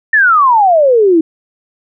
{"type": "exponential sweep", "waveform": "sine", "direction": "down", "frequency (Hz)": [1826, 311.1], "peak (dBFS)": -5, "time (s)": [0.13, 1.21], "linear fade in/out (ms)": 5, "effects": []}